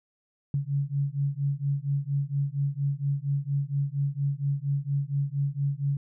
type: beating tone pair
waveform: sine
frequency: 138.59 / 142.89 Hz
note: C#3 / D3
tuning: 0 / -47 cents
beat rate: 4.3 Hz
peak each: -28 dBFS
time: 0.54-5.97 s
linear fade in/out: 2 ms
effects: none